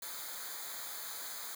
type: noise with comb filter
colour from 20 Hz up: white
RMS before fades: -43 dBFS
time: 0.02-1.55 s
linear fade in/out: 5 ms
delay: 0.36 ms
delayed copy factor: -0.9
effects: none